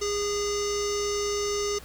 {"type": "tone with low-pass filter", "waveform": "square", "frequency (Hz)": 409.9, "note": "G#4", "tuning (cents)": -23, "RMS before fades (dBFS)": -28, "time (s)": [0.01, 1.79], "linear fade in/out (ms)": 10, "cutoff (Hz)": 6000, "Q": 7.5, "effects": ["added 60 Hz sine -45 dBFS peak until 1.84 s", "pink hiss -48 dBFS RMS until 1.84 s"]}